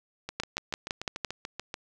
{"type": "two click trains", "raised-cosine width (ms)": 0.2, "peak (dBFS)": [-18, -12], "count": [11, 6], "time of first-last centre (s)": [[0.29, 1.741], [0.4, 1.247]], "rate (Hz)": [6.89, 5.9], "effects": []}